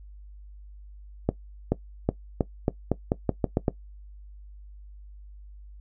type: accelerating click train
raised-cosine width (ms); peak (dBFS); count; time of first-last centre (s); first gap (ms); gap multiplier
2; -8; 11; 1.29-3.682; 430; 0.86
effects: noise-tail reverb RT60 0.1 s tail -17 dB re dry + added 50 Hz sine -43 dBFS peak until 5.8 s